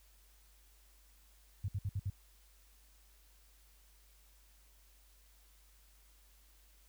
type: tone bursts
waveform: sine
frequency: 98 Hz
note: G2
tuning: in tune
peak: -33 dBFS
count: 5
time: 1.64-2.1 s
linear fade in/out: 5 ms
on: 44 ms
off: 60 ms
effects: added 50 Hz sine -63 dBFS peak until 6.88 s + white hiss -68 dBFS RMS until 6.88 s